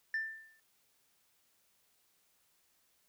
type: tone with exponential decay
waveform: sine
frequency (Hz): 1779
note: A6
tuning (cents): +19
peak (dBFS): -28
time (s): 0.14-0.6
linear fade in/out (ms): 2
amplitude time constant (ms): 100
effects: tanh soft clip ceiling -30 dBFS + white hiss -73 dBFS RMS until 3.08 s